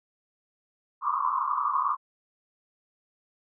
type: band-pass noise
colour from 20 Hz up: white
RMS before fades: -27 dBFS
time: 1.01-1.97 s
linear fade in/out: 50 ms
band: 1000 to 1200 Hz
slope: 96 dB/octave
effects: none